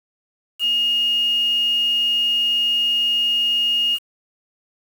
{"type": "tone with quantisation", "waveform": "sine", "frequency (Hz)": 2853, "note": "F7", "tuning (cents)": 36, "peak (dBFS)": -16, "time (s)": [0.59, 3.99], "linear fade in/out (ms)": 50, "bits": 6, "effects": []}